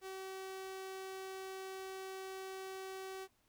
sawtooth tone, 381.3 Hz, G4, 48 cents flat, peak -40 dBFS, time 0.01-3.28 s, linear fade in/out 50 ms, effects pink hiss -75 dBFS RMS until 3.48 s

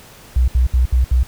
sine tone bursts, 62.5 Hz, B1, 21 cents sharp, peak -10 dBFS, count 5, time 0.36-1.232 s, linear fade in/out 5 ms, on 120 ms, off 68 ms, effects pink hiss -42 dBFS RMS until 1.27 s

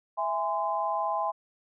sine chord, E augmented, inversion none, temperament just, 659.3 / 824.1 / 1030.1 Hz, E5 / G#5 / B#5, 0 / -14 / -27 cents, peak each -32 / -30 / -30 dBFS, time 0.17-1.32 s, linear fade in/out 20 ms, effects none

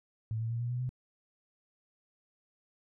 sine tone with pitch steps, 110.8 / 113.78 / 116.85 / 119.99 / 123.22 / 126.54 Hz, A2 / A#2 / A#2 / B2 / B2 / B2, +13 / -42 / +5 / -50 / -4 / +43 cents, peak -31 dBFS, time 0.31-0.892 s, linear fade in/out 0 ms, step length 97 ms, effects none

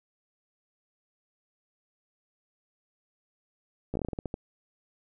slowing click train, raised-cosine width 2 ms, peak -19 dBFS, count 11, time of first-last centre 3.94-4.341 s, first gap 14 ms, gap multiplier 1.22, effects none

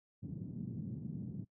white band-pass noise, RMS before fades -43 dBFS, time 0.22-1.45 s, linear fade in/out 20 ms, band 110 to 210 Hz, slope 24 dB/octave, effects noise-tail reverb RT60 0.1 s tail -21 dB re dry

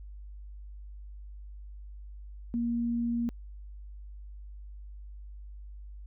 sine tone, 235.5 Hz, A#3, 18 cents sharp, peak -27 dBFS, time 2.54-3.29 s, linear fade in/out 0 ms, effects added 50 Hz sine -42 dBFS peak until 6.06 s

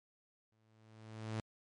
sawtooth tone with exponential growth, 110 Hz, A2, in tune, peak -32 dBFS, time 0.52-1.4 s, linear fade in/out 0 ms, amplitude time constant 190 ms, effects low-pass 7000 Hz 12 dB/octave + MP3 64 kbps

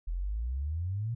sine exponential sweep, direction up, 40.4 to 120.7 Hz, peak -30 dBFS, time 0.07-1.15 s, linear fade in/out 10 ms, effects none

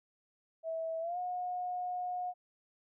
sine tone with pitch glide, 651 to 722.3 Hz, E5 to F#5, -22 to -42 cents, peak -34 dBFS, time 0.63-2.34 s, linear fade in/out 50 ms, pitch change +180 cents, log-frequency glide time 1-1.18 s, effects none

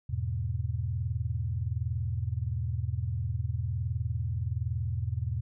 sine chord, E major, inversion none, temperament equal, 82.41 / 103.83 / 123.47 Hz, E2 / G#2 / B2, 0 / 0 / 0 cents, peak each -33 dBFS, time 0.09-5.41 s, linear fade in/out 10 ms, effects none

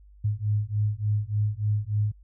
sine beating tone pair, 103.5 / 106.9 Hz, G#2 / A2, -5 / -49 cents, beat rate 3.4 Hz, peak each -26 dBFS, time 0.24-2.12 s, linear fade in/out 10 ms, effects added 50 Hz sine -49 dBFS peak until 2.23 s

